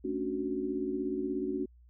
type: chord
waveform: sine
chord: D major seventh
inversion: second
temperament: equal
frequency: 220 / 277.2 / 293.7 / 370 Hz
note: A3 / C#4 / D4 / F#4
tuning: 0 / 0 / 0 / 0 cents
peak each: -40 / -35 / -38 / -34 dBFS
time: 0.04-1.66 s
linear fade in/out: 10 ms
effects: added 60 Hz sine -55 dBFS peak until 1.89 s